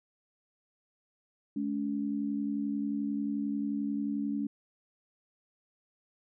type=tone pair together; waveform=sine; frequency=212.9 / 284.2 Hz; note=G#3 / C#4; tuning=+43 / +43 cents; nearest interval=perfect fourth; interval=500 cents; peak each=-33 / -32 dBFS; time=1.56-4.47 s; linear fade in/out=5 ms; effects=none